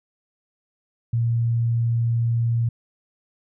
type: tone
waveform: sine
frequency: 116.7 Hz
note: A#2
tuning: 2 cents sharp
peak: -18 dBFS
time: 1.13-2.69 s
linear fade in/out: 5 ms
effects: none